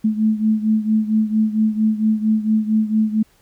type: beating tone pair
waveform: sine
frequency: 216 / 220.4 Hz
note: A3 / A3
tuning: -32 / +3 cents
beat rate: 4.4 Hz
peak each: -16 / -20 dBFS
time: 0.04-3.23 s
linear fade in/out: 10 ms
effects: pink hiss -57 dBFS RMS until 3.41 s